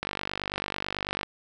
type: click train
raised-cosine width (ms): 0.3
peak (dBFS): -13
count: 60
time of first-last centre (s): 0.03-1.232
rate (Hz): 49.1
effects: none